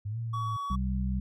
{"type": "exponential two-way sweep", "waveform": "sine", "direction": "up then down", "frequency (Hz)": [99, 116.2, 109.3], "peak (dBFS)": -31, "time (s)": [0.05, 0.57], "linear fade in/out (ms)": 10, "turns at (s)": 0.18}
{"type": "tone", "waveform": "triangle", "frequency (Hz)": 1128, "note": "C#6", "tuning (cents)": 30, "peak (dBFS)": -30, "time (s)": [0.33, 0.76], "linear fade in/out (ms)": 10}
{"type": "harmonic tone", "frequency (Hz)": 64, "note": "C2", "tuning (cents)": -38, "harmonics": [1, 2, 3], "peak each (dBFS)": [-29, -36, -32], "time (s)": [0.7, 1.2], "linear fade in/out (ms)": 5}
{"effects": []}